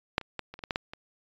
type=clicks; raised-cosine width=0.3 ms; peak=-8 / -27 / -17 / -26 / -29 / -20 / -14 / -12 / -24 dBFS; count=9; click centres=0.181 / 0.213 / 0.393 / 0.54 / 0.591 / 0.638 / 0.708 / 0.759 / 0.935 s; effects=resampled to 16000 Hz